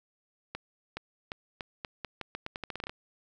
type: accelerating click train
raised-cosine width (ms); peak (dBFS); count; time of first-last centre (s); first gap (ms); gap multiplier
0.3; -20; 17; 0.55-2.895; 420; 0.83
effects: none